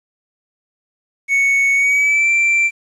triangle tone with pitch glide, 2218 to 2349 Hz, C#7 to D7, 0 to 0 cents, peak -10 dBFS, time 1.28-2.71 s, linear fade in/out 50 ms, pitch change +100 cents, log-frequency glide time 1.74-2.3 s, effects resampled to 24000 Hz + 8-bit

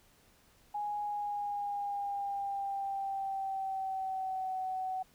sine tone with pitch glide, 829 to 751.5 Hz, G#5 to F#5, -3 to +27 cents, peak -33 dBFS, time 0.74-5.03 s, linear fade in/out 10 ms, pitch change -170 cents, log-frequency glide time 1.02-4.6 s, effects pink hiss -65 dBFS RMS until 5.14 s

